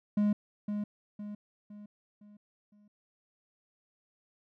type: tone with echo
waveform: triangle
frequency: 207.5 Hz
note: G#3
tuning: 1 cent flat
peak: -22 dBFS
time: 0.17-0.33 s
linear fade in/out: 5 ms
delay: 510 ms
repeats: 5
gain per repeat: -7 dB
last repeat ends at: 2.88 s
effects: none